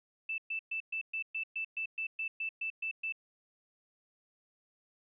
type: tone bursts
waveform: sine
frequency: 2646 Hz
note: E7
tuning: 6 cents sharp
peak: -33 dBFS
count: 14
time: 0.29-3.124 s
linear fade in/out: 5 ms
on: 91 ms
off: 120 ms
effects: none